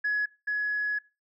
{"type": "tone pair in turn", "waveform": "sine", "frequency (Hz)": [1686, 1686], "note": ["G#6", "G#6"], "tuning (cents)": [26, 26], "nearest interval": "unison", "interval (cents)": 0, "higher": "neither", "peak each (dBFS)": [-23, -25], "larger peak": "first", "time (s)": [[0.04, 0.26], [0.47, 0.99]], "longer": "second", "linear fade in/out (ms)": 10, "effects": ["noise-tail reverb RT60 0.3 s tail -23 dB re dry", "tanh soft clip ceiling -21 dBFS"]}